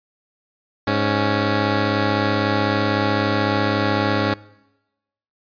10% pulse tone pair together, 103.83 / 277.6 Hz, G#2 / C#4, 0 / +3 cents, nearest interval octave + perfect fourth, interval 1703 cents, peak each -12 dBFS, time 0.87-4.34 s, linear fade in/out 5 ms, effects noise-tail reverb RT60 1.0 s tail -22 dB re dry + resampled to 11025 Hz

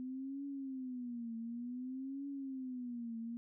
sine tone with vibrato, 252.7 Hz, B3, 40 cents sharp, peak -40 dBFS, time 0-3.37 s, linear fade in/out 0 ms, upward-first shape triangle, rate 0.55 Hz, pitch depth 190 cents each way, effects none

